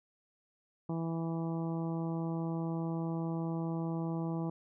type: harmonic tone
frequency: 164.81 Hz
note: E3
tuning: in tune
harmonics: 1 / 2 / 3 / 4 / 5 / 6 / 7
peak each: -34 / -38 / -46 / -47 / -47 / -50 / -53 dBFS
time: 0.89-4.5 s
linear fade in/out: 5 ms
effects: none